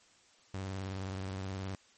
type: tone with vibrato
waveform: sawtooth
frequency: 95.6 Hz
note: G2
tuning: 43 cents flat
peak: -33 dBFS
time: 0.54-1.75 s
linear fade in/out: 0 ms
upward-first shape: sine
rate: 19 Hz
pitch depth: 61 cents each way
effects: white hiss -64 dBFS RMS until 1.97 s + MP3 32 kbps